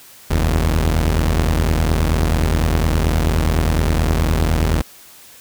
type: tone pair together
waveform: sawtooth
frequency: 44.24 / 78.9 Hz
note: F1 / D#2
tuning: +23 / +25 cents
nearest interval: minor seventh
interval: 1002 cents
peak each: -13 dBFS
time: 0.3-4.82 s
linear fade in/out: 10 ms
effects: white hiss -43 dBFS RMS until 5.4 s